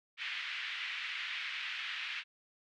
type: band-pass noise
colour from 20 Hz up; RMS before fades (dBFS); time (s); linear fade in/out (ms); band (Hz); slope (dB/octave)
pink; -40; 0.17-2.24; 50; 1800 to 3200; 24
effects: none